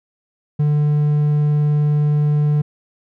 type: tone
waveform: triangle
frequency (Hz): 148.4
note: D3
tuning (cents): +18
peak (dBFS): -11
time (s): 0.59-2.62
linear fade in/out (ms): 10
effects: none